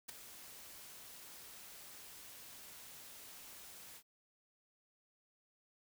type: noise with ADSR envelope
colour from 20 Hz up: white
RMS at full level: -43 dBFS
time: 0.08-4.03 s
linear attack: 14 ms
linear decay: 6 ms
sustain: -11 dB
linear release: 67 ms
effects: none